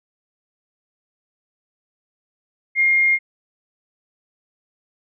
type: tone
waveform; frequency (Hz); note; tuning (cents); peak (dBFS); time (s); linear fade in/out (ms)
sine; 2127; C7; +28; -13; 2.75-3.19; 50
effects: none